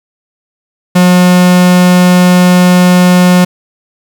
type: tone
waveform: 45% pulse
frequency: 180 Hz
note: F#3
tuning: 47 cents flat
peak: -3 dBFS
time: 0.95-3.45 s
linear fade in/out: 10 ms
effects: 7-bit